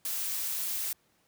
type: noise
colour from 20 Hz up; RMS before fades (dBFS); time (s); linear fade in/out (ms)
blue; -33; 0.05-0.93; 2
effects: pink hiss -69 dBFS RMS until 1.27 s + high-pass 80 Hz 12 dB/octave